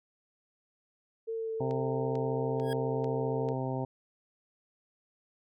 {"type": "tone with vibrato", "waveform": "sine", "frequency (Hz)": 448.1, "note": "A4", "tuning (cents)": 32, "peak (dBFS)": -32, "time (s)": [1.27, 3.54], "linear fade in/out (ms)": 20, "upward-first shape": "triangle", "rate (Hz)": 2.8, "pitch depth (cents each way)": 13}
{"type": "harmonic tone", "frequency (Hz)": 130.81, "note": "C3", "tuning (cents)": 0, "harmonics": [1, 2, 3, 4, 5, 6, 7], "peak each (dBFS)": [-34, -37, -39, -40, -41, -42, -42], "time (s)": [1.6, 3.85], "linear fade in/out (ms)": 5}
{"type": "click train", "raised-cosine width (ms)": 0.2, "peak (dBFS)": -32, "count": 5, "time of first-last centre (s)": [1.71, 3.488], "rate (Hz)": 2.25}
{"type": "tone with exponential growth", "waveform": "25% pulse", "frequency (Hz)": 1644, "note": "G#6", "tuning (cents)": -18, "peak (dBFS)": -33, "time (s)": [2.57, 2.73], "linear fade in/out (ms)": 1, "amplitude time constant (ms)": 34}
{"effects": []}